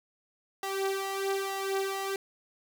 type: tone with flanger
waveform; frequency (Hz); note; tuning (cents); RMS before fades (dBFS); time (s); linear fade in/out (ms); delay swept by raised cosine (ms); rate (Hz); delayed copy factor
sawtooth; 389.7; G4; -10; -32; 0.63-2.16; 2; 1.5 to 3.6; 1.1; +0.75
effects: 9-bit